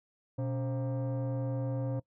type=tone with frequency modulation; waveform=sine; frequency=123.47 Hz; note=B2; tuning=in tune; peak=-28 dBFS; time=0.38-2 s; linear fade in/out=10 ms; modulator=405 Hz; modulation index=0.82; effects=noise-tail reverb RT60 0.1 s tail -22 dB re dry + tanh soft clip ceiling -29 dBFS